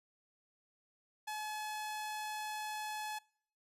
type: tone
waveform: sawtooth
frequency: 854 Hz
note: G#5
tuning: 48 cents sharp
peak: -35 dBFS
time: 1.27-3.19 s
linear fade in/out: 10 ms
effects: noise-tail reverb RT60 0.6 s tail -26 dB re dry + resampled to 32000 Hz